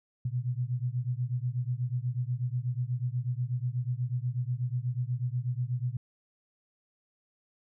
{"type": "beating tone pair", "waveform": "sine", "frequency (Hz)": [120.4, 128.6], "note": ["B2", "C3"], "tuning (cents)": [-44, -30], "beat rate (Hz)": 8.2, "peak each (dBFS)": [-31, -32], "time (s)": [0.25, 5.97], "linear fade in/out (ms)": 5, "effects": []}